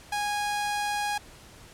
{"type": "tone", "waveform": "sawtooth", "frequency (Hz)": 825, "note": "G#5", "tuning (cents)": -12, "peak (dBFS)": -23, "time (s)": [0.12, 1.18], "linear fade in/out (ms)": 5, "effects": ["pink hiss -50 dBFS RMS until 1.73 s", "low-pass 11000 Hz 12 dB/octave"]}